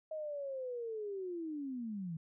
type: linear sweep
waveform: sine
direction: down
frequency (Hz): 634 to 155.56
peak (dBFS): -38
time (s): 0.11-2.17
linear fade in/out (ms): 5
effects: none